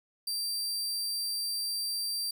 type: tone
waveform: sawtooth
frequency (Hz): 4699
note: D8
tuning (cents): 0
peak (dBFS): -28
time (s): 0.27-2.31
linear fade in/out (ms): 5
effects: none